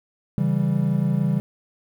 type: chord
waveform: triangle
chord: C# diminished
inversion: none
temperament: equal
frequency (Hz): 138.59 / 164.81 / 196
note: C#3 / E3 / G3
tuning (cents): 0 / 0 / 0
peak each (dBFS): -21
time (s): 0.38-1.4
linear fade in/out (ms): 0
effects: 9-bit